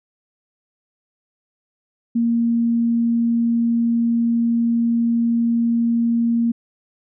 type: tone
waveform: sine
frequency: 233.1 Hz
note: A#3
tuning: in tune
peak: -15 dBFS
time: 2.15-6.52 s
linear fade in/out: 10 ms
effects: none